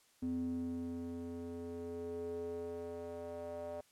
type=tone with band-pass filter sweep; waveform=square; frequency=85 Hz; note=F2; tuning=46 cents flat; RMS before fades=-42 dBFS; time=0.22-3.81 s; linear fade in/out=5 ms; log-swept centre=250 to 610 Hz; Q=4.8; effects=white hiss -69 dBFS RMS until 3.91 s + low-pass 11000 Hz 12 dB/octave